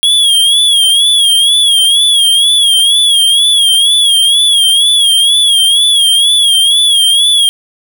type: tone with vibrato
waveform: square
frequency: 3306 Hz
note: G#7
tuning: 9 cents flat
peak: -6 dBFS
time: 0.03-7.49 s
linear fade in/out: 0 ms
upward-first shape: sine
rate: 2.1 Hz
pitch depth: 86 cents each way
effects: none